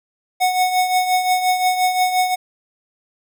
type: tone with tremolo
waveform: square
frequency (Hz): 736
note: F#5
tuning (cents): -9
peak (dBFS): -13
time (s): 0.4-2.36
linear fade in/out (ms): 20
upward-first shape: triangle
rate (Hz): 5.7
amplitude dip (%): 65
effects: none